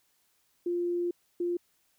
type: tone bursts at uneven times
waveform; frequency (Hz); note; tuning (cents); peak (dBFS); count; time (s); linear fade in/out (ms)
sine; 349.2; F4; 0; -27; 2; 0.66-1.11 / 1.4-1.57; 5
effects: white hiss -71 dBFS RMS until 1.98 s